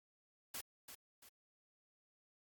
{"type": "noise with echo", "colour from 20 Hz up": "white", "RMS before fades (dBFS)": -45, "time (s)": [0.54, 0.61], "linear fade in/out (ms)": 5, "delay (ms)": 340, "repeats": 2, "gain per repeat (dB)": -8, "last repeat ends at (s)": 1.29, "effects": ["Opus 48 kbps"]}